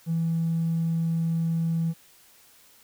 triangle tone, 164.81 Hz, E3, in tune, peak -19 dBFS, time 0.06-1.94 s, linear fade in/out 50 ms, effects tanh soft clip ceiling -20 dBFS + white hiss -56 dBFS RMS until 2.83 s

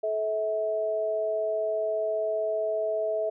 sine tone pair together, 432 / 647 Hz, A4 / E5, -32 / -32 cents, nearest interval perfect fifth, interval 700 cents, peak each -31 / -26 dBFS, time 0.03-3.3 s, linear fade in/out 10 ms, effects none

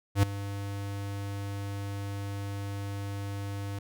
square tone with ADSR envelope, 100 Hz, G2, 35 cents sharp, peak -18 dBFS, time 0.15-3.79 s, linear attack 81 ms, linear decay 5 ms, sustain -16 dB, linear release 5 ms, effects none

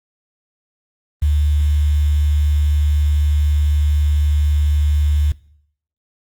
sine tone with quantisation, 74 Hz, D2, 14 cents sharp, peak -12 dBFS, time 1.22-5.32 s, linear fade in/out 5 ms, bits 6, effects noise-tail reverb RT60 0.7 s tail -22 dB re dry + Opus 24 kbps

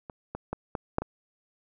clicks, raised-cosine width 1 ms, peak -25 / -20 / -17 / -16 / -10 / -18 dBFS, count 6, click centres 0.098 / 0.35 / 0.53 / 0.752 / 0.984 / 1.02 s, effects none

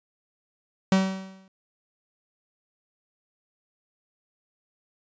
45% pulse tone with exponential decay, 190.7 Hz, G3, 47 cents flat, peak -15 dBFS, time 0.92-1.48 s, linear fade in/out 2 ms, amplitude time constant 120 ms, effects resampled to 16000 Hz

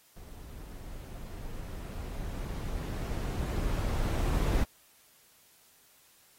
brown noise with level ramp, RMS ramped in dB -47 to -26 dBFS, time 0.16-4.64 s, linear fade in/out 5 ms, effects white hiss -62 dBFS RMS until 6.38 s + AAC 48 kbps

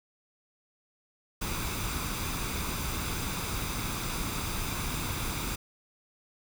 pink noise with comb filter, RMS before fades -33 dBFS, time 1.41-5.56 s, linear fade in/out 10 ms, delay 0.82 ms, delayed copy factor +0.5, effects none

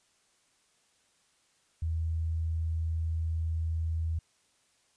sine tone, 81.2 Hz, E2, 26 cents flat, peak -28 dBFS, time 1.82-4.19 s, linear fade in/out 5 ms, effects white hiss -69 dBFS RMS until 4.96 s + resampled to 22050 Hz

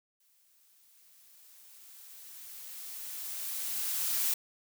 blue noise with exponential growth, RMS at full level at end -29 dBFS, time 0.2-4.34 s, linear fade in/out 5 ms, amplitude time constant 900 ms, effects none

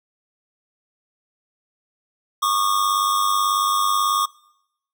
square tone pair together, 1108.7 / 1207 Hz, C#6 / D6, 0 / +47 cents, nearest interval minor second, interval 147 cents, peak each -21 dBFS, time 2.42-4.26 s, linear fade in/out 10 ms, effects noise-tail reverb RT60 0.8 s tail -23 dB re dry

